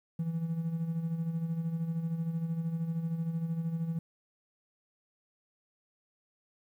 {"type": "tone with tremolo", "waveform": "triangle", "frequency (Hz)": 164.81, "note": "E3", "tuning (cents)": 0, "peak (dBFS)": -25, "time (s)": [0.19, 3.99], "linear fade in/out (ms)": 5, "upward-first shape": "sine", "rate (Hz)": 13, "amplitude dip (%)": 65, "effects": ["tanh soft clip ceiling -24 dBFS", "11-bit"]}